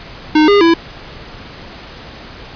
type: tone with pitch steps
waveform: square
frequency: 307.5 / 406.4 / 333.1 Hz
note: D#4 / G#4 / E4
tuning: -20 / -38 / +18 cents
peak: -7 dBFS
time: 0.35-0.74 s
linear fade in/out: 5 ms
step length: 130 ms
effects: pink hiss -33 dBFS RMS until 2.55 s + resampled to 11025 Hz